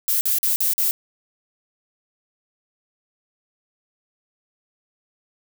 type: noise bursts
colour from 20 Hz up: violet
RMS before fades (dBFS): -20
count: 5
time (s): 0.08-0.91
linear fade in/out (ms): 0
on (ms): 130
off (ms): 45
effects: none